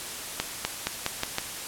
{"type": "accelerating click train", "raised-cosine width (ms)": 0.2, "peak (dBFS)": -8, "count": 6, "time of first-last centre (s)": [0.4, 1.384], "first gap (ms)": 250, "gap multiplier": 0.88, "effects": ["white hiss -36 dBFS RMS until 1.67 s", "low-pass 12000 Hz 12 dB/octave"]}